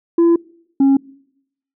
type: tone pair in turn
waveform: sine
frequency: 337.9 / 273.1 Hz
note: E4 / C#4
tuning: +43 / -26 cents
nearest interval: major third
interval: 369 cents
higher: first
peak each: -6 dBFS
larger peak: neither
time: 0.18-0.36 / 0.8-0.97 s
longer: first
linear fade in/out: 5 ms
effects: noise-tail reverb RT60 0.8 s tail -26 dB re dry + tanh soft clip ceiling -8 dBFS